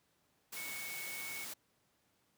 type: tone in noise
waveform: sine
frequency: 2217 Hz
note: C#7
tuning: in tune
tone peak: -44 dBFS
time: 0.56-1.45 s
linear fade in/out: 10 ms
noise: white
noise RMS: -45 dBFS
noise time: 0.52-1.54 s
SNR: -2 dB
effects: pink hiss -75 dBFS RMS until 2.37 s + high-pass 100 Hz 12 dB/octave